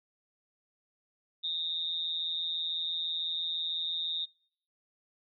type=tone with amplitude modulation; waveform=sine; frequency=3692 Hz; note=A#7; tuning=17 cents flat; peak=-27 dBFS; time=1.43-4.26 s; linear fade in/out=20 ms; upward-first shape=sine; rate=166 Hz; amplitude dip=75%; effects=noise-tail reverb RT60 0.6 s tail -26 dB re dry